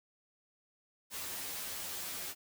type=noise with comb filter; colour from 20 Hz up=white; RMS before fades=-41 dBFS; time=1.1-2.35 s; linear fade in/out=50 ms; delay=11 ms; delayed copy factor=+0.95; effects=none